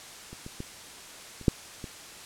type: clicks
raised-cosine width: 3 ms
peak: -30 / -27 / -22 / -30 / -6 / -24 dBFS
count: 6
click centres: 0.33 / 0.464 / 0.604 / 1.413 / 1.482 / 1.842 s
effects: white hiss -45 dBFS RMS until 2.25 s + low-pass 9000 Hz 12 dB/octave